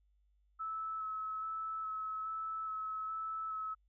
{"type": "tone with vibrato", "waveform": "sine", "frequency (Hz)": 1300, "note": "E6", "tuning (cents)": -24, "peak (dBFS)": -37, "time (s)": [0.59, 3.75], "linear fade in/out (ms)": 20, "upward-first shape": "square", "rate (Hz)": 1.2, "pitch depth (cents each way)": 11, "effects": ["added 50 Hz sine -69 dBFS peak until 3.88 s"]}